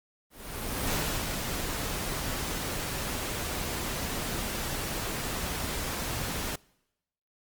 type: noise with ADSR envelope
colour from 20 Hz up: pink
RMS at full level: -29 dBFS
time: 0.3-6.56 s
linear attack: 620 ms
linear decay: 350 ms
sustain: -4 dB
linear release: 8 ms
effects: noise-tail reverb RT60 0.9 s tail -25 dB re dry + Opus 32 kbps